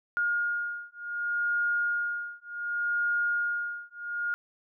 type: beating tone pair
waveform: sine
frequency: 1423 / 1423.67 Hz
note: F6 / F6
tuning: +32 / +33 cents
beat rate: 0.67 Hz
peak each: -30 dBFS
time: 0.17-4.34 s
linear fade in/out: 0 ms
effects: none